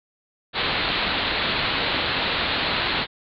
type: low-pass noise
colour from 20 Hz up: white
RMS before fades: -24 dBFS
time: 0.53-3.07 s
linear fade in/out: 50 ms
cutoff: 4300 Hz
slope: 96 dB/octave
effects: none